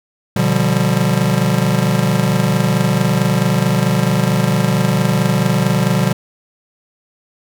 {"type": "chord", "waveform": "square", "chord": "G dominant seventh", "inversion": "first", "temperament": "just", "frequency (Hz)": [122.5, 147, 176.4, 196], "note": ["B2", "D3", "F3", "G3"], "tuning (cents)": [-14, 2, 18, 0], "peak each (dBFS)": -19, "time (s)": [0.36, 6.13], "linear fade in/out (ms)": 5, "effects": []}